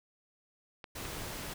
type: clicks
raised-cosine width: 0.3 ms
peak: -28 dBFS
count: 2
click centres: 0.842 / 1.053 s
type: noise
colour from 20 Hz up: pink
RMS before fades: -41 dBFS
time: 0.95-1.54 s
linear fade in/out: 10 ms
effects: none